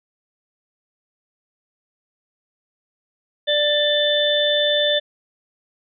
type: harmonic tone with a mistuned harmonic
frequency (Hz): 590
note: D5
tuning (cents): +8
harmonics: 1 / 3 / 5 / 6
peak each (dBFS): -19 / -25 / -30 / -19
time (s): 3.47-5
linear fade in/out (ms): 20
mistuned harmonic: 5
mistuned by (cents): +30
effects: none